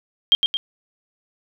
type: tone with echo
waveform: sine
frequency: 3200 Hz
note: G7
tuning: 35 cents sharp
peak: -10 dBFS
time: 0.32-0.35 s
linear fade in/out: 0 ms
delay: 110 ms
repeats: 2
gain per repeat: -5 dB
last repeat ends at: 0.57 s
effects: none